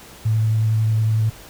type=tone with vibrato; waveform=sine; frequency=110 Hz; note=A2; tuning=in tune; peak=-15 dBFS; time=0.25-1.3 s; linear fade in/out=10 ms; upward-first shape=triangle; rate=11 Hz; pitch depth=16 cents each way; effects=pink hiss -42 dBFS RMS until 1.49 s